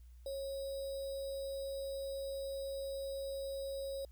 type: tone with sample-and-hold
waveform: sine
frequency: 546 Hz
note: C#5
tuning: 26 cents flat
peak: -38 dBFS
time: 0.26-4.05 s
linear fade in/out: 2 ms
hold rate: 4410 Hz
effects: added 60 Hz sine -53 dBFS peak until 4.11 s + white hiss -75 dBFS RMS until 4.11 s